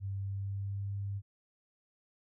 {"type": "tone with pitch glide", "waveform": "sine", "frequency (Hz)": [98, 99.77], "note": ["G2", "G2"], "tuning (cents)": [0, 31], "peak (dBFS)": -34, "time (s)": [0, 1.22], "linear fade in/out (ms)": 50, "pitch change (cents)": 31, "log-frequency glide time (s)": [0.18, 0.95], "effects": []}